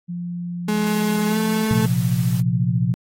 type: tone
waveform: sine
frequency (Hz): 174.61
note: F3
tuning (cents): 0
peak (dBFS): -25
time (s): 0.08-1.65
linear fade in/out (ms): 20
type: tone with pitch glide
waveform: 35% pulse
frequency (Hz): 211.9 to 218.5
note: G#3 to A3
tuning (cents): +35 to -12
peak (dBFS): -17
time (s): 0.68-1.86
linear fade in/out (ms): 5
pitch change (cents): +53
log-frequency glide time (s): 1.27-1.38
type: noise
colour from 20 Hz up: white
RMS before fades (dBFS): -37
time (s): 0.86-2.41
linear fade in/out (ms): 10
type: chord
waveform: sine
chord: Bb suspended second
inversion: none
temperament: equal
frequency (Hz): 116.54 / 130.81 / 174.61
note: Bb2 / C3 / F3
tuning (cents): 0 / 0 / 0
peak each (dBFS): -21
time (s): 1.71-2.94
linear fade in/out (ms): 0
effects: AAC 48 kbps